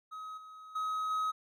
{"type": "tone with level steps", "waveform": "triangle", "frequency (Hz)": 1270, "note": "D#6", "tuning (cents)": 35, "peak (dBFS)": [-39, -46, -30, -28], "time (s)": [0.11, 1.32], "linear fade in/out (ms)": 20, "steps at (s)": [0.37, 0.75, 1.1], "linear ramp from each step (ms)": 10, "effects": []}